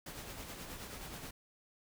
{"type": "noise with tremolo", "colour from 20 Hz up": "pink", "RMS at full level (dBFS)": -45, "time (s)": [0.06, 1.31], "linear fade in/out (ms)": 5, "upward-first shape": "sine", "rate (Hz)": 9.4, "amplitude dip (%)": 40, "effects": []}